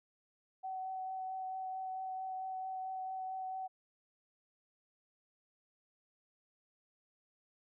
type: tone with vibrato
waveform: sine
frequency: 755 Hz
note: F#5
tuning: 35 cents sharp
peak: -38 dBFS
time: 0.63-3.68 s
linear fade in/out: 20 ms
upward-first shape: triangle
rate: 4.5 Hz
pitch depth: 13 cents each way
effects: none